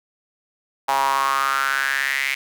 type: tone with high-pass filter sweep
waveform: sawtooth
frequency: 136.5 Hz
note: C#3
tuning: 26 cents flat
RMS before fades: -21 dBFS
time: 0.88-2.35 s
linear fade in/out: 10 ms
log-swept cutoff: 860 to 2200 Hz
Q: 6.1
effects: none